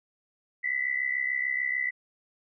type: tone pair together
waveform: sine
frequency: 1959.2 / 2026 Hz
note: B6 / B6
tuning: -14 / +44 cents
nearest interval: minor second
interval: 58 cents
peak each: -29 / -29 dBFS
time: 0.63-1.91 s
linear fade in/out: 20 ms
effects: none